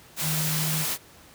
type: tone in noise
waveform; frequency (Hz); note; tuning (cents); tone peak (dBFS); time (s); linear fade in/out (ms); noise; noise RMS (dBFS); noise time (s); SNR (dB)
sine; 156; D#3; +5; -27; 0.21-0.86; 50; white; -28; 0.16-0.98; -2
effects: pink hiss -51 dBFS RMS until 1.34 s + high-pass 60 Hz 12 dB/octave